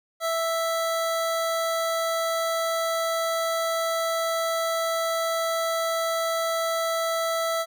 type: tone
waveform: 25% pulse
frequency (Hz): 659.3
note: E5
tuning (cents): 0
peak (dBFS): -20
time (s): 0.2-7.66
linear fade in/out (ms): 50
effects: none